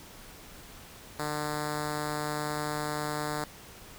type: tone with notch filter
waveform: 5% pulse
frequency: 150 Hz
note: D3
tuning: 37 cents sharp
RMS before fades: -33 dBFS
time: 1.19-3.44 s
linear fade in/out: 2 ms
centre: 2600 Hz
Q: 1.3
effects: pink hiss -49 dBFS RMS until 3.98 s